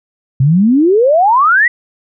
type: exponential sweep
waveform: sine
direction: up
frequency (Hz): 126.4 to 1995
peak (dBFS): -6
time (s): 0.4-1.68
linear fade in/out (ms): 5
effects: none